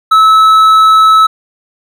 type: tone with hard clipping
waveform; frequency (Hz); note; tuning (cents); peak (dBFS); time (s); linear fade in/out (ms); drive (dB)
sine; 1300; E6; -24; -4; 0.11-1.27; 10; 5
effects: none